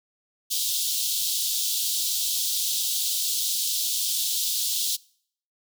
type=high-pass noise; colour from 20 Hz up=pink; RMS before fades=-26 dBFS; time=0.5-4.97 s; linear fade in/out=20 ms; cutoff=3300 Hz; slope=48 dB/octave; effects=noise-tail reverb RT60 0.6 s tail -24 dB re dry